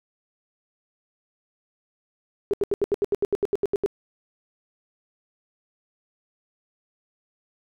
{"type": "tone bursts", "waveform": "sine", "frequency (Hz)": 404.3, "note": "G#4", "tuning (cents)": -46, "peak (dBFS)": -18, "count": 14, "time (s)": [2.51, 3.861], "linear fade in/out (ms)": 0, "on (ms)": 25, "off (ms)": 77, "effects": []}